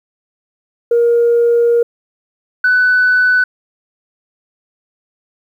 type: tone pair in turn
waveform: sine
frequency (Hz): 471.3 / 1496.3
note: A#4 / F#6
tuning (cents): +19 / +19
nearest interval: octave + minor sixth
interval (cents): 2000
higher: second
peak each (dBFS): -7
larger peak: neither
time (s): 0.91-1.83 / 2.64-3.44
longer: first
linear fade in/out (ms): 5
effects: tanh soft clip ceiling -5 dBFS + 8-bit